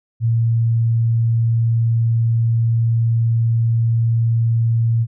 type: tone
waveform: sine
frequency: 115.1 Hz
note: A#2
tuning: 22 cents flat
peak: -13 dBFS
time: 0.2-5.07 s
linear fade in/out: 50 ms
effects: none